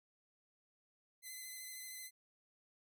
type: tone with vibrato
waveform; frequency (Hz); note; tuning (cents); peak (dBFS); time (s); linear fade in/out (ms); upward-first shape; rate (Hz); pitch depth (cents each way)
5% pulse; 2037; C7; -47; -37; 1.22-2.11; 50; square; 13; 16
effects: none